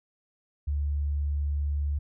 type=tone; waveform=sine; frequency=72.4 Hz; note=D2; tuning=24 cents flat; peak=-25 dBFS; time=0.67-1.99 s; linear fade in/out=10 ms; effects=none